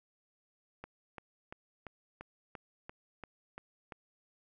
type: click train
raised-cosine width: 0.5 ms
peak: -29 dBFS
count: 10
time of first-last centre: 0.84-3.922 s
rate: 2.92 Hz
effects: none